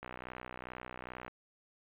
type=click train; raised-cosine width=0.5 ms; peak=-28 dBFS; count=79; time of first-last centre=0.03-1.28 s; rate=62.4 Hz; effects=resampled to 8000 Hz